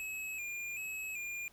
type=tone with vibrato; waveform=square; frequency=2489 Hz; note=D#7; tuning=in tune; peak=-39 dBFS; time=0-1.48 s; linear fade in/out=0 ms; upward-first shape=square; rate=1.3 Hz; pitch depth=57 cents each way; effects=pink hiss -64 dBFS RMS until 1.52 s